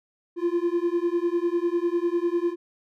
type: beating tone pair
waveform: triangle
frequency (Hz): 340.7 / 350.7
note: F4 / F4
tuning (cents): -43 / +7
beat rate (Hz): 10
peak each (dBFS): -23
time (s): 0.36-2.56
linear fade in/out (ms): 50
effects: none